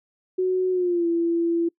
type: tone with pitch glide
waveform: sine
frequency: 370 to 337.3 Hz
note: F#4 to E4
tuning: 0 to +40 cents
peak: -19 dBFS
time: 0.38-1.69 s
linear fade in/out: 10 ms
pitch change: -160 cents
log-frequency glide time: 0.71-1.07 s
effects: noise-tail reverb RT60 0.1 s tail -25 dB re dry